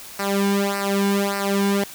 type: tone with flanger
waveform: sawtooth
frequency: 199.1 Hz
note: G3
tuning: 27 cents sharp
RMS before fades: -21 dBFS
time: 0.19-1.84 s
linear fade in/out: 5 ms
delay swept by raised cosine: 0.29 to 1.59 ms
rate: 1.7 Hz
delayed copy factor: -0.95
effects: white hiss -39 dBFS RMS until 1.94 s